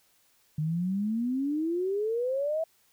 sine exponential sweep, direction up, 149.4 to 659.3 Hz, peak -26 dBFS, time 0.58-2.64 s, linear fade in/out 5 ms, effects white hiss -66 dBFS RMS until 2.92 s

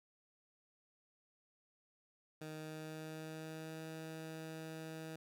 15% pulse tone with pitch glide, 155.56 to 159.66 Hz, D#3 to D#3, 0 to +45 cents, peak -39 dBFS, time 2.41-5.16 s, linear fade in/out 5 ms, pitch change +45 cents, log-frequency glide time 2.52-3.85 s, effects none

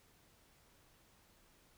silence, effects pink hiss -68 dBFS RMS until 1.77 s

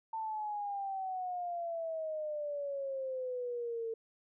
sine exponential sweep, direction down, 897 to 448.5 Hz, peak -35 dBFS, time 0.13-3.94 s, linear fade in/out 5 ms, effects none

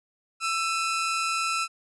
sawtooth tone pair together, 1333.2 / 2503 Hz, E6 / D#7, +19 / +10 cents, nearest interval major seventh, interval 1091 cents, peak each -22 / -29 dBFS, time 0.4-1.68 s, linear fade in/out 50 ms, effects resampled to 24000 Hz

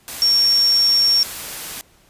sine tone in noise, 5510 Hz, F8, 24 cents flat, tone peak -12 dBFS, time 0.22-1.23 s, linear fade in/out 0 ms, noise white, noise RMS -30 dBFS, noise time 0.08-1.81 s, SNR +15 dB, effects pink hiss -54 dBFS RMS until 2.09 s + resampled to 32000 Hz

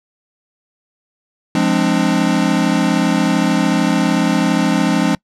square chord, D half-diminished seventh, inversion first, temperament equal with one note detuned, 174.61 / 207.7 / 261.6 / 299 Hz, F3 / Ab3 / C4 / D4, 0 / 0 / 0 / +31 cents, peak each -19 dBFS, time 1.55-5.15 s, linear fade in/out 2 ms, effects noise-tail reverb RT60 0.1 s tail -25 dB re dry + low-pass 8000 Hz 12 dB/octave

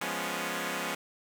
5% pulse chord, C# dominant seventh, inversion first, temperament equal, 174.61 / 207.7 / 246.9 / 277.2 Hz, E#3 / G#3 / B3 / C#4, 0 / 0 / 0 / 0 cents, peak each -26 dBFS, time 0.01-0.95 s, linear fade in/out 5 ms, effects none

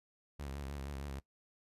sawtooth tone with vibrato, 69.8 Hz, C#2, 13 cents sharp, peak -37 dBFS, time 0.39-1.2 s, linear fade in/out 10 ms, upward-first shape sine, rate 6.4 Hz, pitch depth 69 cents each way, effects noise-tail reverb RT60 0.1 s tail -20 dB re dry + resampled to 32000 Hz

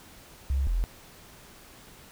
sine tone pair in turn, 67.5 / 42.69 Hz, C#2 / F1, -45 / -39 cents, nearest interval minor sixth, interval 794 cents, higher first, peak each -23 dBFS, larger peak neither, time 0.5-0.67 / 0.67-0.84 s, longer neither, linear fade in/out 0 ms, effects pink hiss -51 dBFS RMS until 2.11 s

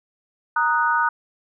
sine chord, D# minor, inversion second, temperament equal, 932.3 / 1244.5 / 1480 Hz, A#5 / D#6 / F#6, 0 / 0 / 0 cents, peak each -21 / -22 / -21 dBFS, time 0.56-1.09 s, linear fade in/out 5 ms, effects none

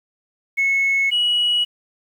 sine tone pair in turn, 2193 / 2920 Hz, C#7 / F#7, -19 / -24 cents, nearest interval perfect fourth, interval 495 cents, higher second, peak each -14 dBFS, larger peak neither, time 0.57-1.11 / 1.11-1.65 s, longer neither, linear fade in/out 20 ms, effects tanh soft clip ceiling -12 dBFS + 8-bit

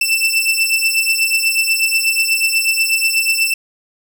sawtooth beating tone pair, 2661 / 2669.2 Hz, E7 / E7, +16 / +21 cents, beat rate 8.2 Hz, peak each -13 dBFS, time 0.01-3.54 s, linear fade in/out 5 ms, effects none

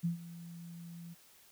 sine tone with ADSR envelope, 170 Hz, F3, 46 cents flat, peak -28 dBFS, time 0.03-1.15 s, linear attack 21 ms, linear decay 120 ms, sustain -17 dB, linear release 26 ms, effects white hiss -62 dBFS RMS until 1.51 s

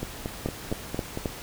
two click trains, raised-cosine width 2 ms, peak -13 / -17 dBFS, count 4 / 6, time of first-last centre 0.46-1.258 / 0.03-1.174 s, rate 3.76 / 4.37 Hz, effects pink hiss -40 dBFS RMS until 1.42 s

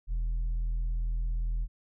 sine tone with tanh clipping, 41.2 Hz, E1, in tune, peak -28 dBFS, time 0.07-1.68 s, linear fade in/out 50 ms, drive 3 dB, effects none

